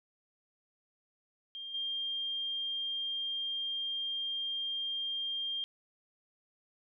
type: tone with level steps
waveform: sine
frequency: 3200 Hz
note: G7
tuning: 35 cents sharp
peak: -40 / -33 dBFS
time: 1.55-5.64 s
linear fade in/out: 0 ms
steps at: 1.74 s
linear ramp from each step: 5 ms
effects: none